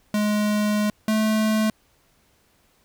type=tone pair in turn; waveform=square; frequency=209.7 / 217 Hz; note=G#3 / A3; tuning=+17 / -24 cents; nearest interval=minor second; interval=59 cents; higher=second; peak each=-20 / -19 dBFS; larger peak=second; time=0.14-0.9 / 1.08-1.7 s; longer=first; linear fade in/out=2 ms; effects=pink hiss -62 dBFS RMS until 2.84 s